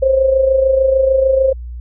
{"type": "tone with amplitude modulation", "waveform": "sine", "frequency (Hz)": 531, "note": "C5", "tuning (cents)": 25, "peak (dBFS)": -7, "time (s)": [0.02, 1.53], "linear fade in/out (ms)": 10, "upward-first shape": "sine", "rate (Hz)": 26.7, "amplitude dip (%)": 55, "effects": ["added 60 Hz sine -25 dBFS peak until 1.8 s"]}